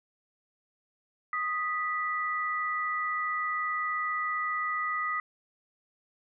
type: tone pair together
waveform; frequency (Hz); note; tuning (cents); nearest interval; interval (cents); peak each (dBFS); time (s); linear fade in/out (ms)
sine; 1246 / 1965.4; D#6 / B6; +2 / -9; minor sixth; 789; -30 / -32; 1.33-5.2; 2
effects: none